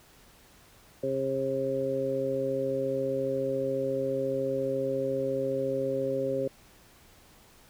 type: harmonic tone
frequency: 134.3 Hz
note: C3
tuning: 46 cents sharp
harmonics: 1 / 2 / 3 / 4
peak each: -39 / -35 / -32 / -29 dBFS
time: 1.03-6.48 s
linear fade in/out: 5 ms
effects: pink hiss -57 dBFS RMS until 7.69 s